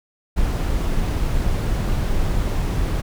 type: noise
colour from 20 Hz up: brown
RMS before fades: -20 dBFS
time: 0.36-3.02 s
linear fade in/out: 20 ms
effects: none